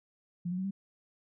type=tone with pitch steps; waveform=sine; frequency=174.61 / 181.4 / 188.44 / 195.77 Hz; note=F3 / F#3 / F#3 / G3; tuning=0 / -34 / +32 / -2 cents; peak=-31 dBFS; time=0.45-0.71 s; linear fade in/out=10 ms; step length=65 ms; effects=none